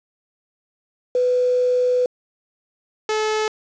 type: tone pair in turn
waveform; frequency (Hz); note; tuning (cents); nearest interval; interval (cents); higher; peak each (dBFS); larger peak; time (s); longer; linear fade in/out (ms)
sine / sawtooth; 498.2 / 431.8; B4 / A4; +15 / -33; major second; 248; first; -15; neither; 1.15-2.06 / 3.09-3.48; first; 2
effects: resampled to 16000 Hz + 7-bit